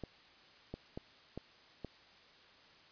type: clicks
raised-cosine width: 2 ms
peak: -28 dBFS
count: 5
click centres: 0.037 / 0.74 / 0.975 / 1.376 / 1.847 s
effects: white hiss -61 dBFS RMS until 2.91 s + resampled to 11025 Hz